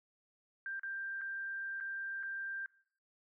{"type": "tone with dropouts", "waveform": "sine", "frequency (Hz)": 1582, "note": "G6", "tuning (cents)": 15, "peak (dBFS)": -38, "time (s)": [0.66, 2.66], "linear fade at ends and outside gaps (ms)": 1, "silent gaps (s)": [[0.795, 0.833], [1.212, 1.216], [1.802, 1.808], [2.229, 2.233]], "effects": ["noise-tail reverb RT60 0.6 s tail -21 dB re dry"]}